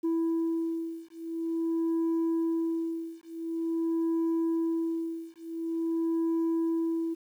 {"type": "beating tone pair", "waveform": "sine", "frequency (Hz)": [329.6, 330.07], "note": ["E4", "E4"], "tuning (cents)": [0, 2], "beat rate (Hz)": 0.47, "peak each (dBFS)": [-28, -28], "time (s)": [0.03, 7.15], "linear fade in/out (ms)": 20, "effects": ["tanh soft clip ceiling -24 dBFS", "10-bit"]}